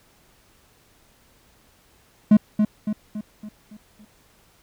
triangle tone with echo, 211.7 Hz, G#3, 33 cents sharp, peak -7 dBFS, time 2.31-2.37 s, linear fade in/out 5 ms, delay 280 ms, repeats 6, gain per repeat -6 dB, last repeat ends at 4.05 s, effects pink hiss -58 dBFS RMS until 4.62 s

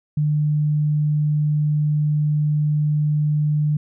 sine tone, 150 Hz, D3, 37 cents sharp, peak -16 dBFS, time 0.17-3.77 s, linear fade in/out 5 ms, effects none

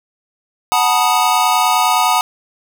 square chord, B dominant seventh, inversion second, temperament equal with one note detuned, 740 / 880 / 969.7 / 1244.5 Hz, F#5 / A5 / B5 / D#6, 0 / 0 / -32 / 0 cents, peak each -18 dBFS, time 0.72-2.21 s, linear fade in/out 0 ms, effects 7-bit

